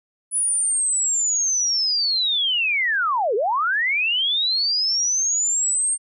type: linear two-way sweep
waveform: sine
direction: down then up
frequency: 10010 to 385.2 to 8770 Hz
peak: -18 dBFS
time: 0.31-5.98 s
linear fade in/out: 50 ms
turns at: 3.35 s
effects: none